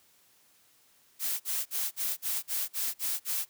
blue noise bursts, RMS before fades -31 dBFS, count 9, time 1.19-3.456 s, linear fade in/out 50 ms, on 210 ms, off 47 ms, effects white hiss -64 dBFS RMS until 3.49 s + high-pass 60 Hz 12 dB/octave

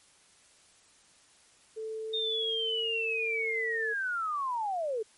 sine tone with pitch glide, 440 to 449.8 Hz, A4 to A4, 0 to +38 cents, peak -34 dBFS, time 1.76-3.94 s, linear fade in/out 20 ms, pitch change +38 cents, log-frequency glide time 2.06-2.61 s
sine linear sweep, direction down, 3683 to 415.3 Hz, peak -29 dBFS, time 2.13-5.03 s, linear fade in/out 10 ms
effects white hiss -61 dBFS RMS until 5.17 s + MP3 48 kbps

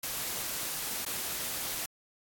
white noise with dropouts, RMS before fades -35 dBFS, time 0.03-1.86 s, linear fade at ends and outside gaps 5 ms, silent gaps 1.051-1.061 s, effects AAC 64 kbps

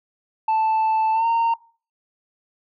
sine tone with pitch glide, 880 to 920.6 Hz, A5 to A#5, 0 to -22 cents, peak -14 dBFS, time 0.48-1.54 s, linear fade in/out 5 ms, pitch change +78 cents, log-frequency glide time 1.13-1.26 s, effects noise-tail reverb RT60 0.4 s tail -23 dB re dry + tanh soft clip ceiling -16 dBFS

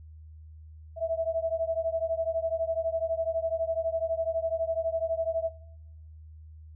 sine beating tone pair, 650 / 662 Hz, E5 / E5, -24 / +7 cents, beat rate 12 Hz, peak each -30 / -29 dBFS, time 0.96-5.51 s, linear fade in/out 50 ms, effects noise-tail reverb RT60 0.9 s tail -22 dB re dry + added 78 Hz sine -45 dBFS peak until 6.75 s

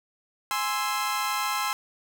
sawtooth chord, Ab augmented, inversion none, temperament equal, 830.6 / 1046.5 / 1318.5 Hz, Ab5 / C6 / E6, 0 / 0 / 0 cents, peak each -28 / -25 / -27 dBFS, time 0.51-1.73 s, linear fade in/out 0 ms, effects none

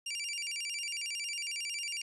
20% pulse tone with vibrato, 2554 Hz, D#7, 45 cents sharp, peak -30 dBFS, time 0.06-2.02 s, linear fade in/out 5 ms, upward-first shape square, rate 11 Hz, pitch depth 160 cents each way, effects resampled to 24000 Hz

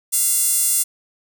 sawtooth tone with high-pass filter, 694 Hz, F5, 11 cents flat, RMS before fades -18 dBFS, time 0.12-0.84 s, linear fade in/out 20 ms, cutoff 9100 Hz, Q 2.3, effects none

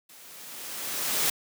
white noise with level ramp, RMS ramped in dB -51 to -24 dBFS, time 0.09-1.3 s, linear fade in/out 5 ms, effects high-pass 150 Hz 12 dB/octave

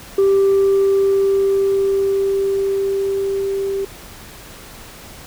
sine tone with level ramp, 392 Hz, G4, in tune, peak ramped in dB -8 to -18 dBFS, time 0.18-3.85 s, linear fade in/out 5 ms, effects tanh soft clip ceiling -9 dBFS + pink hiss -38 dBFS RMS until 5.26 s

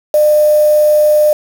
sine tone with quantisation, 603 Hz, D5, 46 cents sharp, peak -6 dBFS, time 0.14-1.33 s, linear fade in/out 2 ms, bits 4, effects none

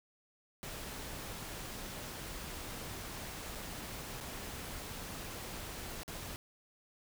pink noise with dropouts, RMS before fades -44 dBFS, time 0.63-6.36 s, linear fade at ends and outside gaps 0 ms, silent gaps 3.551-3.555 / 4.203-4.209 / 6.033-6.079 s, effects none

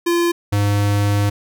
square tone pair in turn, 343.5 / 102.12 Hz, F4 / G#2, -29 / -29 cents, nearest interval octave + major sixth, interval 2100 cents, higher first, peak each -15 dBFS, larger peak neither, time 0.06-0.32 / 0.52-1.3 s, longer second, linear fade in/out 10 ms, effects none

